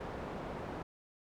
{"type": "low-pass noise", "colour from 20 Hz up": "white", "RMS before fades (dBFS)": -42, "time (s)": [0, 0.83], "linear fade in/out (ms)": 10, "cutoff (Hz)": 750, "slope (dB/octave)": 12, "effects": []}